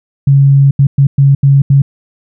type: tone bursts at uneven times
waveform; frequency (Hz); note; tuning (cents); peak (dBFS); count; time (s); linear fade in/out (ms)
sine; 138.59; C#3; 0; -3; 6; 0.27-0.71 / 0.79-0.87 / 0.98-1.07 / 1.18-1.35 / 1.43-1.62 / 1.7-1.82; 5
effects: none